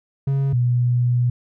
triangle / sine tone pair in turn, 137.3 / 122.32 Hz, C#3 / B2, -16 / -16 cents, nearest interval major second, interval 200 cents, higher first, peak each -15 dBFS, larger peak neither, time 0.27-0.53 / 0.53-1.3 s, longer second, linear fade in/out 5 ms, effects none

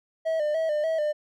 triangle tone with vibrato, 622.3 Hz, D#5, in tune, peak -21 dBFS, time 0.25-1.13 s, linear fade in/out 20 ms, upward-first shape square, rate 3.4 Hz, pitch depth 64 cents each way, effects none

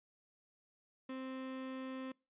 35% pulse tone, 261.6 Hz, C4, in tune, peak -40 dBFS, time 1.09-2.12 s, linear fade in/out 5 ms, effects noise-tail reverb RT60 0.3 s tail -25 dB re dry + resampled to 8000 Hz

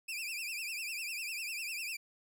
sawtooth tone with vibrato, 2525 Hz, D#7, 25 cents sharp, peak -34 dBFS, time 0.08-1.97 s, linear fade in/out 10 ms, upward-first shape triangle, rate 10 Hz, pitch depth 160 cents each way, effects none

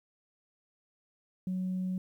sine tone, 185 Hz, F#3, in tune, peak -29 dBFS, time 1.47-1.98 s, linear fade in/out 2 ms, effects tanh soft clip ceiling -27 dBFS + 11-bit

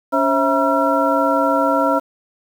sine tone cluster, 281.2 / 534 / 655 / 957 / 1358 Hz, C#4 / C5 / E5 / A#5 / F6, +25 / +35 / -11 / +45 / -49 cents, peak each -20 dBFS, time 0.12-2 s, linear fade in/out 20 ms, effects 7-bit

